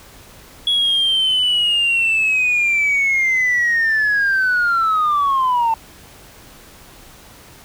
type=linear sweep; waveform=sine; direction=down; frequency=3362 to 889 Hz; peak=-12 dBFS; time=0.67-5.74 s; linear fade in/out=2 ms; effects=tanh soft clip ceiling -11 dBFS + pink hiss -43 dBFS RMS until 7.64 s